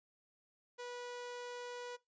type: tone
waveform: sawtooth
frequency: 488.3 Hz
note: B4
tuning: 20 cents flat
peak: -40 dBFS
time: 0.78-1.97 s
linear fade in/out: 20 ms
effects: noise-tail reverb RT60 0.2 s tail -20 dB re dry + resampled to 16000 Hz